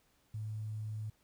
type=tone with quantisation; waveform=sine; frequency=107.9 Hz; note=A2; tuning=33 cents flat; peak=-37 dBFS; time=0.34-1.1 s; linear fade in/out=5 ms; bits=11; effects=pink hiss -72 dBFS RMS until 1.23 s